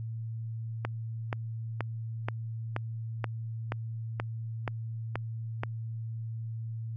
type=click train; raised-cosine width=0.5 ms; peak=-16 dBFS; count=11; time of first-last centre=0.85-5.635 s; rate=2.09 Hz; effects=added 113 Hz sine -34 dBFS peak until 6.96 s